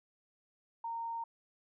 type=tone; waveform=sine; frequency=922 Hz; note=A#5; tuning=19 cents flat; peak=-36 dBFS; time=0.84-1.24 s; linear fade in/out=5 ms; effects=none